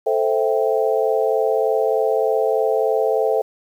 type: chord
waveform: sine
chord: A minor seventh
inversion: none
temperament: equal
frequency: 440 / 523.3 / 659.3 / 784 Hz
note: A4 / C5 / E5 / G5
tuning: 0 / 0 / 0 / 0 cents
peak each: -19 / -21 / -22 / -25 dBFS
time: 0.06-3.42 s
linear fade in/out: 10 ms
effects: 8-bit